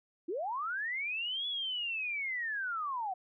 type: linear two-way sweep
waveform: sine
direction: up then down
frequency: 302.5 to 3429 to 716 Hz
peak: -33 dBFS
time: 0.28-3.14 s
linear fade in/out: 10 ms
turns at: 1.47 s
effects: none